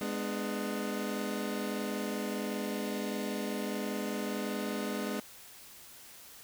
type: chord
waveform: 25% pulse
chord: G# diminished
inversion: none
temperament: just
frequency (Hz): 207.7 / 249.2 / 299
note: G#3 / B3 / D4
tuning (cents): 0 / +16 / +31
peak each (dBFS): -32 / -35 / -36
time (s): 0.01-5.2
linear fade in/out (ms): 2
effects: white hiss -52 dBFS RMS until 6.43 s